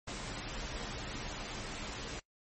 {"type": "noise with comb filter", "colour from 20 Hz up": "pink", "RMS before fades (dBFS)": -41, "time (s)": [0.07, 2.2], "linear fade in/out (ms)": 10, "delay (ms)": 12, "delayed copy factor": -0.6, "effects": ["noise-tail reverb RT60 0.1 s tail -22 dB re dry", "MP3 32 kbps"]}